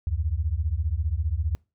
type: beating tone pair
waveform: sine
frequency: 71.4 / 86.4 Hz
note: D2 / F2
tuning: -48 / -18 cents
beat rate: 15 Hz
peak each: -26 dBFS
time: 0.07-1.55 s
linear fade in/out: 0 ms
effects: noise-tail reverb RT60 0.3 s tail -26 dB re dry